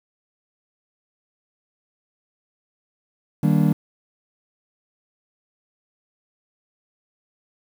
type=chord; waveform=triangle; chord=Eb major seventh; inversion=none; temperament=just; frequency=155.56 / 194.45 / 233.3 / 291.7 Hz; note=Eb3 / G3 / Bb3 / D4; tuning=0 / -14 / +2 / -12 cents; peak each=-16 / -18 / -21 / -22 dBFS; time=3.43-3.73 s; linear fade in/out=5 ms; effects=7-bit